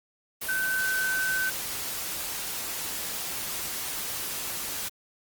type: tone in noise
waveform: sine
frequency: 1528 Hz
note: G6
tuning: 45 cents flat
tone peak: -25 dBFS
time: 0.48-1.5 s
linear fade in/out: 10 ms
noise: white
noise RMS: -33 dBFS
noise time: 0.41-4.89 s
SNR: +5 dB
effects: Opus 32 kbps